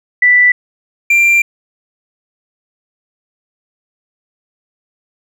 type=tone pair in turn; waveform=sine / triangle; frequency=1975.5 / 2372 Hz; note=B6 / D7; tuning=0 / +17 cents; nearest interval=minor third; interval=317 cents; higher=second; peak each=-5 dBFS; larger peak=neither; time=0.22-0.52 / 1.1-1.42 s; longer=second; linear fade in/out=5 ms; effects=none